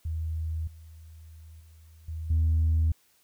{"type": "tone with level steps", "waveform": "sine", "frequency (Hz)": 80, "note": "D#2", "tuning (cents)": 49, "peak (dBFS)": [-28, -45, -50, -32, -19], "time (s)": [0.05, 2.92], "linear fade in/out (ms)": 5, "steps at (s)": [0.67, 1.6, 2.08, 2.3], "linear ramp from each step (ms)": 5, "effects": ["tanh soft clip ceiling -18 dBFS", "white hiss -65 dBFS RMS until 3.23 s"]}